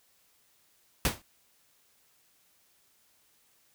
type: noise with exponential decay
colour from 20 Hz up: pink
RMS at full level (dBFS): -22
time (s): 1.05-1.22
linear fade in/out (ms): 1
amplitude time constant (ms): 36
effects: white hiss -67 dBFS RMS until 3.74 s